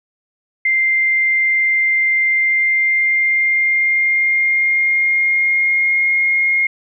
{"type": "tone with pitch glide", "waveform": "sine", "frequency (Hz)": [2093, 2141], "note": ["C7", "C7"], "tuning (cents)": [0, 39], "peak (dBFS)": -12, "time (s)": [0.65, 6.67], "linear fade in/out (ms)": 5, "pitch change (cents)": 39, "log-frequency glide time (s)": [2.26, 6.09], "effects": []}